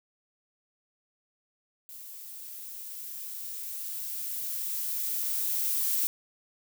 violet noise with level ramp, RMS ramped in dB -45 to -27 dBFS, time 1.89-6.07 s, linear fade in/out 0 ms, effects none

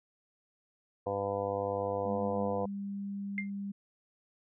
harmonic tone, 99.8 Hz, G2, 32 cents sharp, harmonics 1 / 2 / 3 / 4 / 5 / 6 / 7 / 8 / 9 / 10, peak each -42 / -45 / -45 / -44 / -33 / -42 / -38 / -45 / -43 / -43 dBFS, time 1.06-2.66 s, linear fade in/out 10 ms
sine tone with pitch glide, 207.7 to 199.47 Hz, G#3 to G3, 0 to +30 cents, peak -35 dBFS, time 2.05-3.72 s, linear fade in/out 10 ms, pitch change -70 cents, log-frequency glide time 2.21-2.71 s
sine tone with exponential decay, 2100 Hz, C7, 6 cents sharp, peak -28 dBFS, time 3.38-3.5 s, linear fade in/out 1 ms, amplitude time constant 24 ms
effects none

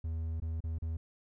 triangle tone with dropouts, 81 Hz, E2, 30 cents flat, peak -31 dBFS, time 0.04-0.97 s, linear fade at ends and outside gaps 5 ms, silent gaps 0.401-0.42 / 0.605-0.639 / 0.785-0.821 s, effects none

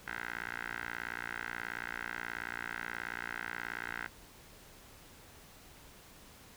10% pulse tone with band-pass filter, 58.5 Hz, A#1, 7 cents sharp, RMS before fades -41 dBFS, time 0.06-4.08 s, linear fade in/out 20 ms, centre 1700 Hz, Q 5.4, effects pink hiss -56 dBFS RMS until 6.56 s

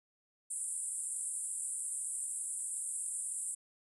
white band-pass noise, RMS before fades -39 dBFS, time 0.5-3.55 s, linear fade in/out 10 ms, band 7900 to 10000 Hz, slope 96 dB/octave, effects none

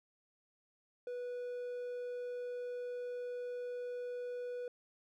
triangle tone, 490.8 Hz, B4, 11 cents flat, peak -37 dBFS, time 1.07-4.68 s, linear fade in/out 2 ms, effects none

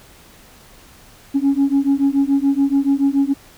sine beating tone pair, 273.9 / 280.9 Hz, C#4 / C#4, -21 / +23 cents, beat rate 7 Hz, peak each -15 dBFS, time 1.34-3.34 s, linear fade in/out 20 ms, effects tanh soft clip ceiling -9 dBFS + pink hiss -46 dBFS RMS until 3.57 s

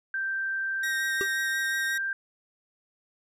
sine tone with pitch glide, 1568 to 1580.7 Hz, G6 to G6, 0 to +14 cents, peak -27 dBFS, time 0.14-2.13 s, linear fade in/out 2 ms, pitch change +14 cents, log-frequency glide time 0.65-1.98 s
sawtooth tone with vibrato, 1872 Hz, A#6, 7 cents sharp, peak -27 dBFS, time 0.83-1.98 s, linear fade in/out 5 ms, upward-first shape sine, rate 5.6 Hz, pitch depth 16 cents each way
square tone with exponential decay, 392 Hz, G4, in tune, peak -25 dBFS, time 1.21-1.3 s, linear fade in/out 0 ms, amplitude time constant 18 ms
effects resampled to 32000 Hz

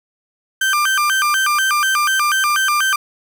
35% pulse tone with vibrato, 1362 Hz, F6, 44 cents flat, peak -12 dBFS, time 0.61-2.96 s, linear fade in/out 5 ms, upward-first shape square, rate 4.1 Hz, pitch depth 230 cents each way, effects none

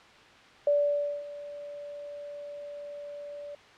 sine tone with ADSR envelope, 580 Hz, D5, 22 cents flat, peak -20 dBFS, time 0.67-3.55 s, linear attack 3 ms, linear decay 560 ms, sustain -18 dB, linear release 3 ms, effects white hiss -53 dBFS RMS until 3.77 s + low-pass 3000 Hz 12 dB/octave

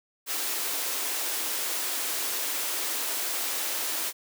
white high-pass noise, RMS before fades -30 dBFS, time 0.26-4.13 s, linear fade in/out 50 ms, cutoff 270 Hz, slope 48 dB/octave, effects none

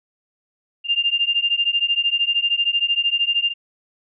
sine beating tone pair, 2793 / 2806 Hz, F7 / F7, -1 / +8 cents, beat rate 13 Hz, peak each -20 dBFS, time 0.84-3.54 s, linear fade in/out 50 ms, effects none

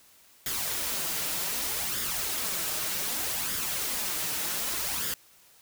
white noise with flanger, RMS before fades -31 dBFS, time 0.46-5.14 s, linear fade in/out 2 ms, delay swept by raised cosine 0.58 to 6.58 ms, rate 0.65 Hz, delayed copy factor +0.55, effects white hiss -58 dBFS RMS until 5.61 s

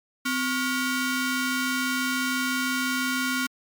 sawtooth ring-modulated tone, 840 Hz, G#5, 19 cents sharp, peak -17 dBFS, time 0.25-3.47 s, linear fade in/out 10 ms, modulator 583 Hz, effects MP3 96 kbps

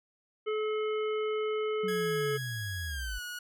harmonic tone, 430 Hz, A4, 40 cents flat, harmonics 1 / 3 / 5 / 7, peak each -29 / -39 / -43 / -46 dBFS, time 0.46-2.38 s, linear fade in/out 20 ms
sine linear sweep, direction down, 192.6 to 44.68 Hz, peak -35 dBFS, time 1.83-3.19 s, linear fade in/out 10 ms
sawtooth tone with pitch glide, 1661.2 to 1454.5 Hz, G#6 to F#6, 0 to -30 cents, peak -34 dBFS, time 1.88-3.39 s, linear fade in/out 5 ms, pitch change -230 cents, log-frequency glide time 2.87-3.22 s
effects none

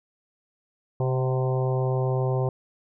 harmonic tone with a mistuned harmonic, 129.7 Hz, C3, 15 cents flat, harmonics 1 / 3 / 4 / 5 / 6 / 7 / 8, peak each -23 / -29 / -31 / -36 / -36 / -38 / -41 dBFS, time 1-2.49 s, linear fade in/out 2 ms, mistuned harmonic 6, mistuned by -37 cents, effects none

